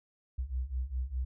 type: beating tone pair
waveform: sine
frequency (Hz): 61 / 65.9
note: B1 / C2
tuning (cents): -21 / +13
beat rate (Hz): 4.9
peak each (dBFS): -36 / -34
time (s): 0.38-1.25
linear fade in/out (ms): 10
effects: none